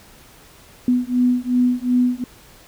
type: beating tone pair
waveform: sine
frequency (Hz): 246.7 / 249.4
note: B3 / B3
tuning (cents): -2 / +17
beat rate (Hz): 2.7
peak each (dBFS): -18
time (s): 0.88-2.24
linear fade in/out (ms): 2
effects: pink hiss -47 dBFS RMS until 2.67 s